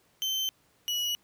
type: tone pair in turn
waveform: 35% pulse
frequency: 3094 / 2926 Hz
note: G7 / F#7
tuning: -23 / -20 cents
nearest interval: minor second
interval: 97 cents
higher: first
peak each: -26 dBFS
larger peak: neither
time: 0.22-0.49 / 0.88-1.15 s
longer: neither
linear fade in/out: 0 ms
effects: pink hiss -66 dBFS RMS until 1.23 s + high-pass 80 Hz 12 dB/octave